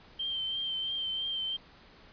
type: tone with vibrato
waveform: sine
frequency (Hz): 3136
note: G7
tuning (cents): 0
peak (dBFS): -31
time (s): 0.19-1.57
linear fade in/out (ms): 10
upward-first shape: triangle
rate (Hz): 3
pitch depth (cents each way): 30
effects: pink hiss -56 dBFS RMS until 2.12 s + resampled to 11025 Hz